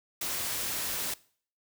white noise, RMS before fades -33 dBFS, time 0.21-1.14 s, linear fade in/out 5 ms, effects noise-tail reverb RT60 0.5 s tail -21 dB re dry

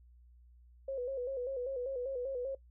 sine tone with vibrato, 516 Hz, C5, 24 cents flat, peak -34 dBFS, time 0.88-2.55 s, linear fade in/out 5 ms, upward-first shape square, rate 5.1 Hz, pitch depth 80 cents each way, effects noise-tail reverb RT60 0.1 s tail -20 dB re dry + added 60 Hz sine -57 dBFS peak until 2.7 s

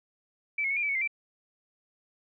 sine tone with pitch steps, 2315 / 2172 / 2216 / 2408 / 2304 / 2216 / 2091 / 2338 Hz, D7 / C#7 / C#7 / D7 / D7 / C#7 / C7 / D7, -25 / -36 / -1 / +43 / -34 / -1 / -2 / -8 cents, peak -26 dBFS, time 0.58-1.076 s, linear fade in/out 5 ms, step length 62 ms, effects none

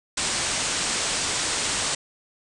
white low-pass noise, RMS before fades -26 dBFS, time 0.17-1.95 s, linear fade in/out 5 ms, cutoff 9100 Hz, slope 96 dB/octave, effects none

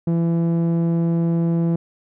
sawtooth tone with low-pass filter, 167.7 Hz, E3, 30 cents sharp, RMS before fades -19 dBFS, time 0.07-1.76 s, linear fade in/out 5 ms, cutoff 410 Hz, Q 0.56, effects none

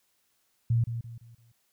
sine tone with echo, 116.54 Hz, A#2, in tune, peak -21 dBFS, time 0.7-0.84 s, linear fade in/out 5 ms, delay 170 ms, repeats 4, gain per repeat -9 dB, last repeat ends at 1.52 s, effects white hiss -72 dBFS RMS until 1.72 s

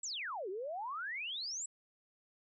sine exponential two-way sweep, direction down then up, 7970 to 356.8 to 7970 Hz, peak -38 dBFS, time 0.03-1.66 s, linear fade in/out 5 ms, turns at 0.49 s, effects none

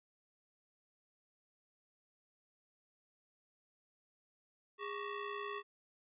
sawtooth ring-modulated tone, 760 Hz, F#5, 46 cents sharp, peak -33 dBFS, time 4.78-5.63 s, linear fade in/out 50 ms, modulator 350 Hz, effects resampled to 8000 Hz

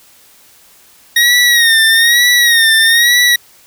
25% pulse tone with vibrato, 1869 Hz, A#6, 4 cents sharp, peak -3 dBFS, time 1.16-3.36 s, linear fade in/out 5 ms, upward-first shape sine, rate 1.1 Hz, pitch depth 77 cents each way, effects white hiss -45 dBFS RMS until 3.66 s

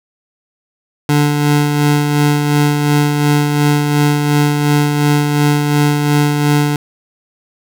25% pulse tone with tremolo, 146.83 Hz, D3, in tune, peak -5 dBFS, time 1.09-6.76 s, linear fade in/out 2 ms, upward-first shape sine, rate 2.8 Hz, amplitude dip 40%, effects none

